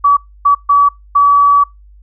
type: tone bursts at uneven times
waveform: sine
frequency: 1143 Hz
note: D6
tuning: 47 cents flat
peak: -5 dBFS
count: 4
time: 0.04-0.17 / 0.45-0.55 / 0.69-0.89 / 1.15-1.64 s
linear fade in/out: 10 ms
effects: noise-tail reverb RT60 0.2 s tail -26 dB re dry + added 50 Hz sine -38 dBFS peak until 2.02 s